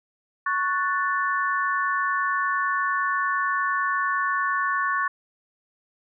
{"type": "chord", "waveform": "sine", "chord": "F# minor", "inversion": "second", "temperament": "equal", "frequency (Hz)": [1108.7, 1480, 1760], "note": ["C#6", "F#6", "A6"], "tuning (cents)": [0, 0, 0], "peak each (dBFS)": [-24, -28, -27], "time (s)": [0.46, 5.08], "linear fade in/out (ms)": 5, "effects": []}